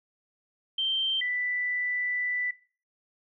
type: tone pair in turn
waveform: sine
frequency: 3136 / 1980.4 Hz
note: G7 / B6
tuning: 0 / +4 cents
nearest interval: minor sixth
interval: 796 cents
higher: first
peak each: -25 / -27 dBFS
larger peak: first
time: 0.78-1.21 / 1.21-2.51 s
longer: second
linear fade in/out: 5 ms
effects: noise-tail reverb RT60 0.4 s tail -17 dB re dry